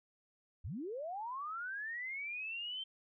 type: linear sweep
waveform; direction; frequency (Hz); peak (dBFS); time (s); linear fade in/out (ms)
sine; up; 58 to 3136; -39; 0.64-2.84; 10
effects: none